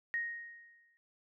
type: tone with exponential decay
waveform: sine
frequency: 1869 Hz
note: A#6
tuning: 4 cents sharp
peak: -31 dBFS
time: 0.14-0.97 s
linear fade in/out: 0 ms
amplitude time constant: 180 ms
effects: noise-tail reverb RT60 0.3 s tail -23 dB re dry